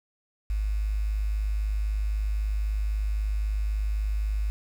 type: tone with quantisation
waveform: sine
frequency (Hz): 51.91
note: G#1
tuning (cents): 0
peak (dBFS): -24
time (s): 0.5-4.5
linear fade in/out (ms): 0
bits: 8
effects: none